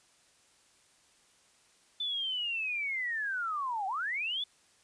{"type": "linear two-way sweep", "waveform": "sine", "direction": "down then up", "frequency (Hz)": [3527, 740, 3527], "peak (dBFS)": -31, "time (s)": [2, 4.44], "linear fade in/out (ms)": 5, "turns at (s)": 3.87, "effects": ["white hiss -65 dBFS RMS until 4.83 s", "resampled to 22050 Hz"]}